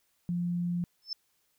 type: tone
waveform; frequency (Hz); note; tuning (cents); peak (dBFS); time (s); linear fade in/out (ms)
sine; 174.61; F3; 0; -28; 0.29-0.84; 0
type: tone with exponential growth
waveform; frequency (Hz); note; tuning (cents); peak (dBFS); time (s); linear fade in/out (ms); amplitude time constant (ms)
sine; 5274; E8; 0; -28; 1.02-1.13; 2; 22
effects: white hiss -73 dBFS RMS until 1.58 s